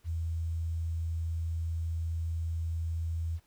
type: tone with quantisation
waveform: sine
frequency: 82.41 Hz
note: E2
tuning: in tune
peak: -30 dBFS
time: 0.04-3.4 s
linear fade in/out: 50 ms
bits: 10
effects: pink hiss -69 dBFS RMS until 3.46 s